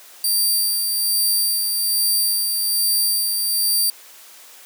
10% pulse tone with tremolo, 4699 Hz, D8, in tune, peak -9 dBFS, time 0.24-3.9 s, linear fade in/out 2 ms, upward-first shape sine, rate 1.2 Hz, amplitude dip 35%, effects white hiss -44 dBFS RMS until 4.65 s + high-pass 400 Hz 12 dB/octave

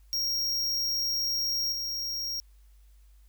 square tone with level steps, 5588 Hz, F8, in tune, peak -27 / -31 dBFS, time 0.13-2.4 s, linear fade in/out 0 ms, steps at 1.72 s, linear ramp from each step 5 ms, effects added 50 Hz sine -53 dBFS peak until 3.28 s + white hiss -70 dBFS RMS until 3.28 s

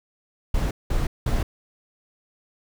brown noise bursts, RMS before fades -22 dBFS, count 3, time 0.54-1.43 s, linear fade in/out 5 ms, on 170 ms, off 190 ms, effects none

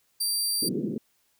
20% pulse tone, 4699 Hz, D8, in tune, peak -19 dBFS, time 0.2-0.69 s, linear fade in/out 10 ms
pink band-pass noise, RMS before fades -30 dBFS, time 0.62-0.98 s, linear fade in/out 5 ms, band 150 to 420 Hz, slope 48 dB/octave
effects white hiss -69 dBFS RMS until 1.39 s

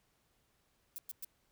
violet noise bursts, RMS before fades -43 dBFS, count 3, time 0.96-1.246 s, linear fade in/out 0 ms, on 22 ms, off 110 ms, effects pink hiss -75 dBFS RMS until 1.51 s

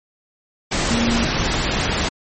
sine tone in noise, 233.1 Hz, A#3, in tune, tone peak -18 dBFS, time 0.9-1.24 s, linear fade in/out 10 ms, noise pink, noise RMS -20 dBFS, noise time 0.71-2.09 s, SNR -1 dB, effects MP3 32 kbps

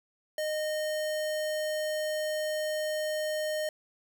square tone, 615 Hz, D#5, 20 cents flat, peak -30 dBFS, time 0.38-3.69 s, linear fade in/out 2 ms, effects none

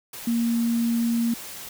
sine tone in noise, 233.1 Hz, A#3, in tune, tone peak -20 dBFS, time 0.27-1.34 s, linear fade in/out 5 ms, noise white, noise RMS -38 dBFS, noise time 0.13-1.69 s, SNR +15 dB, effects none

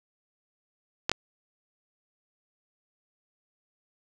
clicks, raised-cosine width 0.2 ms, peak -7 dBFS, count 2, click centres 1.095 / 1.116 s, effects none

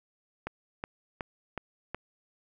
click train, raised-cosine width 0.5 ms, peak -19 dBFS, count 5, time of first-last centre 0.47-1.946 s, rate 2.71 Hz, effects 10-bit

